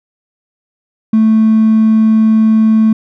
triangle tone with hard clipping, 220 Hz, A3, in tune, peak -6 dBFS, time 1.13-2.93 s, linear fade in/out 5 ms, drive 4 dB, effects none

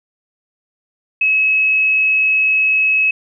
sine tone, 2572 Hz, E7, 43 cents flat, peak -11 dBFS, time 1.21-3.11 s, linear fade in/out 5 ms, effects none

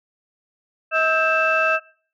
sine tone cluster, 638 / 1296 / 1583 / 2649 Hz, D#5 / E6 / G6 / E7, +43 / -30 / +17 / +8 cents, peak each -21 dBFS, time 0.91-1.8 s, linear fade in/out 50 ms, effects noise-tail reverb RT60 0.5 s tail -21 dB re dry + tanh soft clip ceiling -8 dBFS

